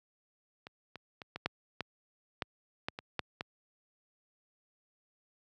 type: clicks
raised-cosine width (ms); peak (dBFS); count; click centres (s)
0.3; -29 / -29 / -28 / -23 / -14 / -19 / -16 / -17 / -24 / -15 / -20; 11; 0.669 / 0.957 / 1.218 / 1.36 / 1.46 / 1.807 / 2.422 / 2.885 / 2.989 / 3.193 / 3.409
effects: high-pass 80 Hz 12 dB/octave